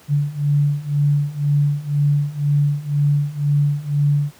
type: beating tone pair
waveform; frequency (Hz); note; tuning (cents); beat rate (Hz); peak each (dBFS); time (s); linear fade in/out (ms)
sine; 143.7 / 145.7; D3 / D3; -37 / -13; 2; -19 / -17; 0.08-4.32; 50
effects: pink hiss -48 dBFS RMS until 4.39 s + high-pass 80 Hz 12 dB/octave